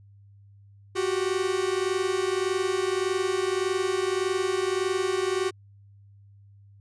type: tone pair together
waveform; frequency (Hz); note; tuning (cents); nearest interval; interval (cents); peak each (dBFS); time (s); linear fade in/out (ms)
45% pulse; 365.4 / 387.1; F#4 / G4; -22 / -22; minor second; 100; -27; 0.95-5.51; 20
effects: added 100 Hz sine -50 dBFS peak until 6.8 s + resampled to 22050 Hz